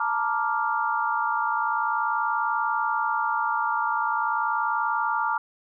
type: chord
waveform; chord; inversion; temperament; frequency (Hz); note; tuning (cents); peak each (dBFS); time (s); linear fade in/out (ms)
sine; Bb major seventh; third; equal with one note detuned; 880 / 940.4 / 1174.7 / 1396.9; A5 / Bb5 / D6 / F6; 0 / +15 / 0 / 0; -28; 0-5.38; 5
effects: none